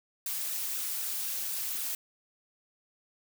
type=noise with flanger; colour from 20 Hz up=blue; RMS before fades=-34 dBFS; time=0.26-1.95 s; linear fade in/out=2 ms; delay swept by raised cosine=0.92 to 5.82 ms; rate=3.9 Hz; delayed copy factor=-0.65; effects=none